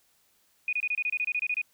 sine tone bursts, 2471 Hz, D#7, 13 cents flat, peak -25 dBFS, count 13, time 0.68-1.616 s, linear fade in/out 2 ms, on 48 ms, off 26 ms, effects white hiss -67 dBFS RMS until 1.73 s

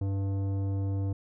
triangle tone with tanh clipping, 98 Hz, G2, in tune, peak -29 dBFS, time 0.01-1.13 s, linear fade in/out 5 ms, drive 17 dB, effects none

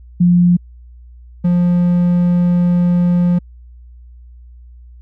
sine / triangle tone pair in turn, 175.9 / 175.9 Hz, F3 / F3, +13 / +13 cents, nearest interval unison, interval 0 cents, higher neither, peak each -7 / -8 dBFS, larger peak first, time 0.2-0.57 / 1.44-3.39 s, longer second, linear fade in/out 10 ms, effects added 60 Hz sine -36 dBFS peak until 5.01 s

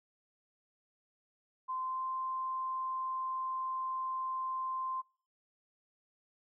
sine tone with pitch glide, 1035 to 1043.4 Hz, C6 to C6, -19 to -5 cents, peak -34 dBFS, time 1.68-5.02 s, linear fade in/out 20 ms, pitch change +14 cents, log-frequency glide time 1.81-2.05 s, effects noise-tail reverb RT60 0.5 s tail -26 dB re dry

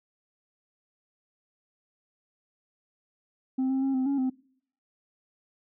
sine tone with pitch steps, 261.3 / 265.5 / 270 / 259.6 / 278.4 / 259.3 Hz, C4 / C4 / C#4 / C4 / C#4 / C4, -2 / +25 / -45 / -13 / +8 / -15 cents, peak -21 dBFS, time 3.58-4.3 s, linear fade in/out 10 ms, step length 120 ms, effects noise-tail reverb RT60 0.6 s tail -25 dB re dry + tanh soft clip ceiling -23 dBFS

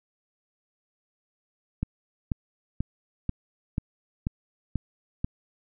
click train, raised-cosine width 5 ms, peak -14 dBFS, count 8, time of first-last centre 1.83-5.245 s, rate 2.05 Hz, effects none

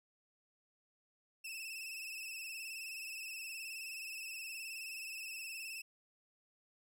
sawtooth tone with vibrato, 2628 Hz, E7, 6 cents flat, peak -40 dBFS, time 1.44-5.82 s, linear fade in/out 10 ms, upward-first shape sine, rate 19 Hz, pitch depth 58 cents each way, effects none

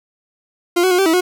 40% pulse tone with pitch steps, 348.9 / 372.7 / 358.9 / 387.8 / 324.1 / 362.7 Hz, F4 / F#4 / F4 / G4 / E4 / F#4, -2 / +13 / +47 / -19 / -29 / -34 cents, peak -11 dBFS, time 0.76-1.21 s, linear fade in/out 10 ms, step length 75 ms, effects none

